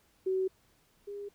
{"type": "tone pair in turn", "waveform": "sine", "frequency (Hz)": [377.3, 405.8], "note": ["F#4", "G#4"], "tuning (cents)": [34, -40], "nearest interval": "minor second", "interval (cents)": 126, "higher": "second", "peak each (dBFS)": [-27, -38], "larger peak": "first", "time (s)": [[0.26, 0.48], [1.07, 1.29]], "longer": "neither", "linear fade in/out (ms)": 10, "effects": ["pink hiss -68 dBFS RMS until 1.34 s"]}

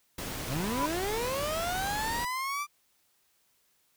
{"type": "noise", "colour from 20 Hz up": "pink", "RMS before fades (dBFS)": -37, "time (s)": [0.18, 2.25], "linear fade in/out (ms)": 5}
{"type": "tone with exponential growth", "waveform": "sine", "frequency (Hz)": 993, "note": "B5", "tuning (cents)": 9, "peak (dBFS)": -25, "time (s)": [0.46, 0.86], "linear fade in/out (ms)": 5, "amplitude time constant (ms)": 86}
{"type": "linear sweep", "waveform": "30% pulse", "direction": "up", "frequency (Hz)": [110, 1189], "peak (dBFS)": -28, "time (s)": [0.47, 2.67], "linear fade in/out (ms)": 50}
{"effects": ["white hiss -70 dBFS RMS until 3.96 s"]}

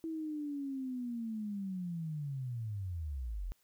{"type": "linear sweep", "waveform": "sine", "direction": "down", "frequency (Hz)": [327.4, 38.86], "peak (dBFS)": -36, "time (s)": [0.04, 3.52], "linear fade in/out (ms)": 0, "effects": ["white hiss -73 dBFS RMS until 3.63 s"]}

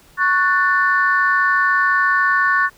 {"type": "chord", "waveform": "sine", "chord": "F# minor", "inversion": "second", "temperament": "just", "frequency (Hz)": [1110, 1480, 1776], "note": ["C#6", "F#6", "A6"], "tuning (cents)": [2, 0, 16], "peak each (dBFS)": -17, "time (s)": [0.17, 2.7], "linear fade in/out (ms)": 50, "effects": ["tanh soft clip ceiling -4 dBFS", "pink hiss -50 dBFS RMS until 2.77 s"]}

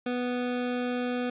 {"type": "tone", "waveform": "25% pulse", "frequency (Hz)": 246.9, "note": "B3", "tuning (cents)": 0, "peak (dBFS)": -24, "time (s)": [0.06, 1.3], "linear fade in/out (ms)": 5, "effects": ["resampled to 8000 Hz", "10-bit"]}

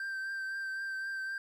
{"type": "tone with vibrato", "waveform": "triangle", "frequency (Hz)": 1568, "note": "G6", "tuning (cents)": 0, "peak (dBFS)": -33, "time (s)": [0, 1.38], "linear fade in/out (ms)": 2, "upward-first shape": "triangle", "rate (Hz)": 3.9, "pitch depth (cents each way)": 24, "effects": []}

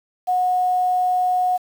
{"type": "tone with quantisation", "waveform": "sine", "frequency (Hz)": 730, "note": "F#5", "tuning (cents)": -24, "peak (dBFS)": -16, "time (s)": [0.27, 1.58], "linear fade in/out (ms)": 20, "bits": 7, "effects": []}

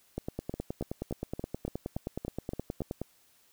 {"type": "two click trains", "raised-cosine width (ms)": 2, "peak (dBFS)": [-20, -22], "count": [28, 9], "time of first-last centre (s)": [[0.18, 3.016], [0.54, 2.819]], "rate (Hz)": [9.52, 3.51], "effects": ["white hiss -65 dBFS RMS until 3.52 s"]}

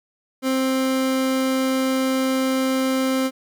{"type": "tone", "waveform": "30% pulse", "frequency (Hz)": 262.8, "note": "C4", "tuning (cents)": 8, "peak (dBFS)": -16, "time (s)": [0.42, 3.31], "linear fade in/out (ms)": 50, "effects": []}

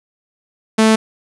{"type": "tone", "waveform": "sawtooth", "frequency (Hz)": 220, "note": "A3", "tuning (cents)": 0, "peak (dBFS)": -5, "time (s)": [0.78, 0.96], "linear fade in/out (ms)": 10, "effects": ["resampled to 24000 Hz", "7-bit"]}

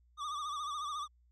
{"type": "tone with vibrato", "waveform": "square", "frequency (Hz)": 1185, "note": "D6", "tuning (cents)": 15, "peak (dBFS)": -37, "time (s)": [0.17, 1.08], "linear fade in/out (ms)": 50, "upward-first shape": "sine", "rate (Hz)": 14, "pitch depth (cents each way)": 81, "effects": ["added 60 Hz sine -64 dBFS peak until 1.31 s", "low-pass 6000 Hz 12 dB/octave"]}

